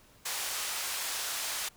white band-pass noise, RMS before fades -35 dBFS, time 0.25-1.69 s, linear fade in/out 10 ms, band 630 to 10000 Hz, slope 12 dB/octave, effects pink hiss -60 dBFS RMS until 1.76 s

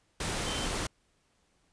sine tone in noise, 3094 Hz, G7, 23 cents flat, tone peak -38 dBFS, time 0.46-0.66 s, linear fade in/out 5 ms, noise pink, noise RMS -33 dBFS, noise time 0.2-0.87 s, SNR -8 dB, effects pink hiss -71 dBFS RMS until 1.72 s + resampled to 22050 Hz

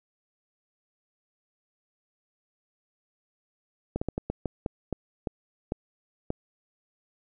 slowing click train, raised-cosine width 2 ms, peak -15 dBFS, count 11, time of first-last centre 3.96-6.304 s, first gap 55 ms, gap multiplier 1.3, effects none

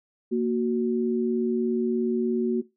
sine tone pair together, 233.1 / 370 Hz, A#3 / F#4, 0 / 0 cents, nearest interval minor sixth, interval 800 cents, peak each -24 dBFS, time 0.31-2.62 s, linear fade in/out 20 ms, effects noise-tail reverb RT60 0.2 s tail -17 dB re dry

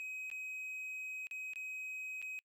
triangle tone with dropouts, 2530 Hz, D#7, 28 cents sharp, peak -39 dBFS, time 0-2.39 s, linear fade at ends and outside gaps 0 ms, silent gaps 0.301-0.314 / 1.27-1.311 / 1.535-1.558 / 2.217-2.225 s, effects noise-tail reverb RT60 0.1 s tail -26 dB re dry

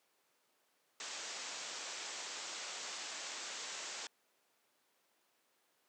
white low-pass noise, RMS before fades -45 dBFS, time 1-4.07 s, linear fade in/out 2 ms, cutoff 7800 Hz, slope 96 dB/octave, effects pink hiss -75 dBFS RMS until 5.88 s + high-pass 400 Hz 12 dB/octave

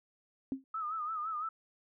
sine tone with exponential decay, 266.7 Hz, C4, 33 cents sharp, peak -28 dBFS, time 0.52-0.64 s, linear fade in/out 1 ms, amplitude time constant 26 ms
sine tone with vibrato, 1263 Hz, D#6, 26 cents sharp, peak -34 dBFS, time 0.74-1.49 s, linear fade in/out 5 ms, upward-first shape sine, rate 5.9 Hz, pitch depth 85 cents each way
effects none

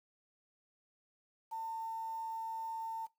sine tone with quantisation, 899 Hz, A5, 37 cents sharp, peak -37 dBFS, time 1.51-3.07 s, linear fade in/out 20 ms, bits 10, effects noise-tail reverb RT60 0.2 s tail -19 dB re dry

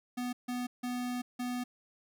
square tone bursts at uneven times, 246.9 Hz, B3, in tune, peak -34 dBFS, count 4, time 0.17-0.33 / 0.48-0.67 / 0.83-1.22 / 1.39-1.64 s, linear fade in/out 10 ms, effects none

